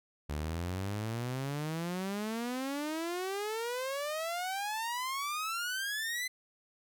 sawtooth exponential sweep, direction up, 71.6 to 2047 Hz, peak -30 dBFS, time 0.29-6.28 s, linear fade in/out 10 ms, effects none

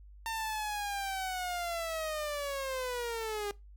sawtooth linear sweep, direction down, 908 to 403.4 Hz, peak -30 dBFS, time 0.26-3.51 s, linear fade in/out 0 ms, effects noise-tail reverb RT60 0.2 s tail -20 dB re dry + added 50 Hz sine -50 dBFS peak until 3.76 s

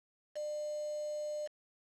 sine tone with quantisation, 600 Hz, D5, 37 cents sharp, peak -36 dBFS, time 0.35-1.48 s, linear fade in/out 20 ms, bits 8, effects low-pass 7000 Hz 12 dB/octave

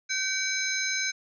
sine tone cluster, 1542 / 2278 / 4024 / 5170 / 6330 Hz, G6 / C#7 / B7 / E8 / G8, -29 / +47 / +32 / -34 / +16 cents, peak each -32 / -31 / -34 / -36 / -32 dBFS, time 0.09-1.12 s, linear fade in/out 20 ms, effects none

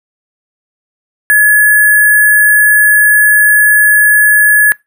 sine tone with sample-and-hold, 1699 Hz, G#6, 39 cents sharp, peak -3 dBFS, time 1.3-4.72 s, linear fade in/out 0 ms, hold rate 11025 Hz, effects noise-tail reverb RT60 0.2 s tail -23 dB re dry

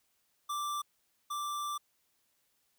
square tone pair in turn, 1174.7 / 1174.7 Hz, D6 / D6, 0 / 0 cents, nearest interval unison, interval 0 cents, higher neither, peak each -34 / -35 dBFS, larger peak first, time 0.49-0.82 / 1.3-1.78 s, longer second, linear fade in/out 10 ms, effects white hiss -75 dBFS RMS until 2.78 s

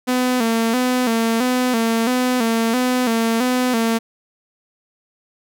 sawtooth tone with vibrato, 239.3 Hz, A#3, 46 cents sharp, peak -12 dBFS, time 0.07-3.99 s, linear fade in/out 20 ms, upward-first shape square, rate 1.5 Hz, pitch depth 88 cents each way, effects none

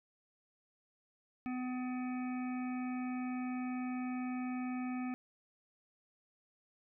harmonic tone, 252.1 Hz, B3, 36 cents sharp, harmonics 1 / 3 / 5 / 7 / 9 / 10, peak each -36 / -47 / -51 / -56 / -53 / -55 dBFS, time 1.46-5.14 s, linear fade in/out 0 ms, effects none

